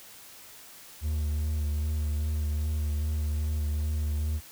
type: tone with vibrato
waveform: triangle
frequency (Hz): 75.7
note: D#2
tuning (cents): -47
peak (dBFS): -24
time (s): 1.01-4.41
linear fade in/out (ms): 50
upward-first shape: sine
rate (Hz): 2.5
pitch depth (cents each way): 26
effects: white hiss -49 dBFS RMS until 4.51 s